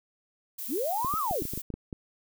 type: noise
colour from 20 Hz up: violet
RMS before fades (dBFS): -37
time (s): 0.58-1.62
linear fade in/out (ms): 10
type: linear two-way sweep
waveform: sine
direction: up then down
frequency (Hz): 196 to 1318.5 to 215.9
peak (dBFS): -27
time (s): 0.68-1.44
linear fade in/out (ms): 50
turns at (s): 1.18
type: clicks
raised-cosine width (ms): 3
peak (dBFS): -23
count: 10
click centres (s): 1.047 / 1.139 / 1.311 / 1.421 / 1.453 / 1.536 / 1.576 / 1.703 / 1.74 / 1.928
effects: none